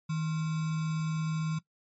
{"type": "tone with sample-and-hold", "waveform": "sine", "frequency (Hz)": 158.9, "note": "D#3", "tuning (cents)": 37, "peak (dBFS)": -28, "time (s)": [0.09, 1.59], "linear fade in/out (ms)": 10, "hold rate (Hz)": 1225, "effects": ["noise-tail reverb RT60 0.1 s tail -19 dB re dry", "MP3 32 kbps"]}